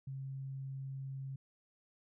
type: tone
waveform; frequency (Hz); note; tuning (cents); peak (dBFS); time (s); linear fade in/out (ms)
sine; 134.9; C#3; -47; -40; 0.07-1.36; 5
effects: none